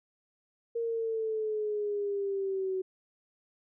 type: exponential sweep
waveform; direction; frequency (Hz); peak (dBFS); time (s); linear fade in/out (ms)
sine; down; 466.2 to 373.8; -29; 0.75-2.82; 10
effects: none